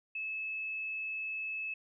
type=tone; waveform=sine; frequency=2600 Hz; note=E7; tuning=24 cents flat; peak=-35 dBFS; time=0.15-1.74 s; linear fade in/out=5 ms; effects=none